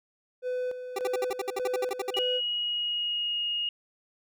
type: tone with tremolo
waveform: triangle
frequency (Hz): 502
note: B4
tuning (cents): +28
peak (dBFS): -26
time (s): 0.42-2.41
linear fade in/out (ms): 50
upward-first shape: square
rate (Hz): 1.7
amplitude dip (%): 60
type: tone bursts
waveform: 25% pulse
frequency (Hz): 392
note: G4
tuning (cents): 0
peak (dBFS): -24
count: 15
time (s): 0.96-2.192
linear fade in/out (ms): 5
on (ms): 28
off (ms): 58
type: tone with pitch glide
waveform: sine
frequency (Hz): 2898 to 2863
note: F#7 to F7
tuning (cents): -37 to +42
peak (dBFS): -27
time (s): 2.14-3.69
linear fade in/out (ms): 2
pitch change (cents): -21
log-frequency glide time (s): 2.56-3.46
effects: none